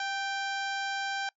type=harmonic tone with a mistuned harmonic; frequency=790 Hz; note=G5; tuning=13 cents sharp; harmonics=1 / 2 / 3 / 4 / 5 / 6 / 7 / 8 / 9; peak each=-34 / -34 / -42 / -42 / -44 / -47 / -46 / -52 / -52 dBFS; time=0-1.29 s; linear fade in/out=2 ms; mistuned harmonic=2; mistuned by=-28 cents; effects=noise-tail reverb RT60 0.1 s tail -25 dB re dry